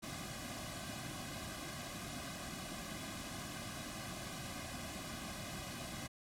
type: noise with comb filter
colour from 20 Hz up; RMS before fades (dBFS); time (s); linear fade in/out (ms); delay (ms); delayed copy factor
pink; -45; 0.02-6.08; 20; 2.2; -0.95
effects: low-pass 11000 Hz 12 dB/octave